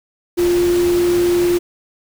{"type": "tone in noise", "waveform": "sine", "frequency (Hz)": 350.1, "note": "F4", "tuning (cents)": 4, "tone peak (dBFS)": -12, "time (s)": [0.37, 1.59], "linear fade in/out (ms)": 20, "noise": "pink", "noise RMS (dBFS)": -27, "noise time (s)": [0.37, 1.59], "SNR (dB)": 12, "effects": []}